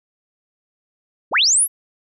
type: linear sweep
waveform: sine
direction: up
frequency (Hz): 98.8 to 11840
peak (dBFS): -12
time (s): 1.31-1.68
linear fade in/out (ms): 50
effects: none